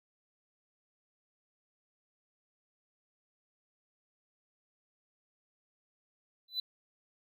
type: tone with exponential growth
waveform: triangle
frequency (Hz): 3999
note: B7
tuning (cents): +21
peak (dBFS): -25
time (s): 6.48-6.6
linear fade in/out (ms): 5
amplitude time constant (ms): 26
effects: tanh soft clip ceiling -26 dBFS